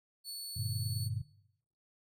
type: tone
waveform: sawtooth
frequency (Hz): 4435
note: C#8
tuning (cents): 0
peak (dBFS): -37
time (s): 0.24-1.1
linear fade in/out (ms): 50
type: chord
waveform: sine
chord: G minor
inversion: none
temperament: just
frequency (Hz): 98 / 117.6 / 147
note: G2 / Bb2 / D3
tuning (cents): 0 / +16 / +2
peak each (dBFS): -37 / -37 / -43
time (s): 0.56-1.22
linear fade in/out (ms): 10
effects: noise-tail reverb RT60 0.7 s tail -17 dB re dry